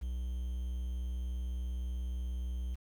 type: tone with quantisation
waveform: triangle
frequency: 61.7 Hz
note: B1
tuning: 1 cent flat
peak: -32 dBFS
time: 0.01-2.76 s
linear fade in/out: 20 ms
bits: 10
effects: none